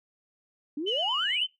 sine exponential sweep, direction up, 277.2 to 3136 Hz, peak -29 dBFS, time 0.77-1.44 s, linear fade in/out 5 ms
sine tone with vibrato, 2960 Hz, F#7, in tune, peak -26 dBFS, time 0.86-1.47 s, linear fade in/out 20 ms, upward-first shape sine, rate 8.9 Hz, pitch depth 60 cents each way
effects noise-tail reverb RT60 0.2 s tail -20 dB re dry + tanh soft clip ceiling -17 dBFS

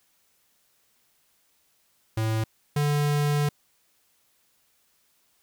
square tone pair in turn, 110.7 / 146.41 Hz, A2 / D3, +11 / -5 cents, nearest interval perfect fourth, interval 484 cents, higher second, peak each -24 / -22 dBFS, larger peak second, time 2.17-2.44 / 2.76-3.49 s, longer second, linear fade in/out 5 ms, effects white hiss -67 dBFS RMS until 5.42 s

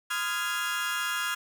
30% pulse chord, F minor seventh, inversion second, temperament equal with one note detuned, 1022.6 / 1244.5 / 1396.9 / 1661.2 Hz, C6 / Eb6 / F6 / Ab6, -40 / 0 / 0 / 0 cents, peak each -35 / -34 / -29 / -30 dBFS, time 0.1-1.35 s, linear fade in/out 10 ms, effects none

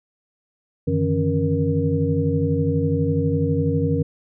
sine tone cluster, 93.4 / 149 / 161.1 / 275.4 / 471.2 Hz, F#2 / D3 / E3 / C#4 / A#4, +17 / +25 / -39 / -11 / +19 cents, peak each -24 dBFS, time 0.87-4.03 s, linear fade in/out 10 ms, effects none

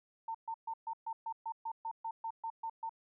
sine tone bursts, 904 Hz, A5, 47 cents sharp, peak -36 dBFS, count 14, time 0.28-2.894 s, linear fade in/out 5 ms, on 66 ms, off 130 ms, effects none

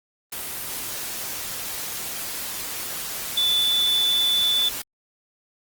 sine tone in noise, 3489 Hz, A7, 15 cents flat, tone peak -18 dBFS, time 3.37-4.69 s, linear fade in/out 5 ms, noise white, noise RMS -31 dBFS, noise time 0.32-4.82 s, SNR +10 dB, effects Opus 24 kbps

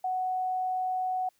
sine tone, 742 Hz, F#5, 5 cents sharp, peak -27 dBFS, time 0.04-1.29 s, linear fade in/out 5 ms, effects white hiss -70 dBFS RMS until 1.39 s

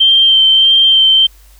sine tone with vibrato, 3136 Hz, G7, in tune, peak -5 dBFS, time 0-1.27 s, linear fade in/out 10 ms, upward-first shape sine, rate 1.6 Hz, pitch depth 15 cents each way, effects added 50 Hz sine -40 dBFS peak until 1.59 s + white hiss -48 dBFS RMS until 1.59 s

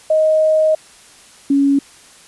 sine tone pair in turn, 626 / 278.9 Hz, D#5 / C#4, +10 / +11 cents, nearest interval octave + major second, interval 1399 cents, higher first, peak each -10 dBFS, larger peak neither, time 0.1-0.75 / 1.5-1.79 s, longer first, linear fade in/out 5 ms, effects white hiss -44 dBFS RMS until 2.27 s + resampled to 24000 Hz

